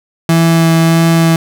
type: tone with vibrato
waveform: 35% pulse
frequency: 164.81 Hz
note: E3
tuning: in tune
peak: -5 dBFS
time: 0.29-1.36 s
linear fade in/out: 2 ms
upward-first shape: sine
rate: 1.6 Hz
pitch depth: 9 cents each way
effects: none